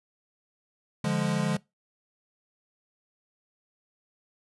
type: chord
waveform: square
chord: D diminished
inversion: none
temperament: equal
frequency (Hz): 146.83 / 174.61 / 207.7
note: D3 / F3 / Ab3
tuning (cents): 0 / 0 / 0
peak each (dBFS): -30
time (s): 1.04-1.57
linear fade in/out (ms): 5
effects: noise-tail reverb RT60 0.2 s tail -22 dB re dry + resampled to 24000 Hz